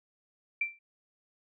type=tone with exponential decay; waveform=sine; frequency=2349 Hz; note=D7; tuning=in tune; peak=-24 dBFS; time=0.61-0.79 s; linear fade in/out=5 ms; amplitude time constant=38 ms; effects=none